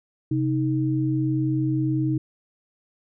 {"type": "tone pair together", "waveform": "sine", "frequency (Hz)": [131.68, 313.2], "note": ["C3", "D#4"], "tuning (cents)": [11, 11], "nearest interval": "octave + minor third", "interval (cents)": 1500, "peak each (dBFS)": -23, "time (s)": [0.31, 2.18], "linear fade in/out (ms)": 5, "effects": []}